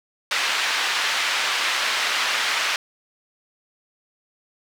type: band-pass noise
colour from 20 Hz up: pink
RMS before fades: -23 dBFS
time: 0.31-2.76 s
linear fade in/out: 2 ms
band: 1400 to 4200 Hz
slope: 12 dB/octave
effects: none